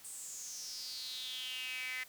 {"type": "tone with high-pass filter sweep", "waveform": "sawtooth", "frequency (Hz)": 255.4, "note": "C4", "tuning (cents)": -42, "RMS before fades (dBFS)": -43, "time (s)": [0.04, 2.04], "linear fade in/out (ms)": 10, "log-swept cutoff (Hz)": [8700, 2000], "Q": 6.6, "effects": ["white hiss -58 dBFS RMS until 2.08 s"]}